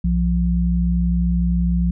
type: tone pair together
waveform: sine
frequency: 61.69 / 174.61 Hz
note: B1 / F3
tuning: -1 / 0 cents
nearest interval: octave + tritone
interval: 1801 cents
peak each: -18 dBFS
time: 0.04-1.91 s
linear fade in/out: 5 ms
effects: none